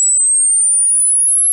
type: exponential sweep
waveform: sine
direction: up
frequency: 7740 to 11190 Hz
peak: -9 dBFS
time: 0-1.52 s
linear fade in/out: 0 ms
effects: none